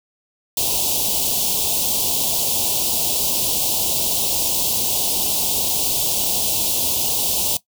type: band-stop noise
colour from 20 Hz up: white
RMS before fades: -20 dBFS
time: 0.57-7.57 s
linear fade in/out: 2 ms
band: 940 to 2800 Hz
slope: 48 dB/octave
effects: noise-tail reverb RT60 0.1 s tail -17 dB re dry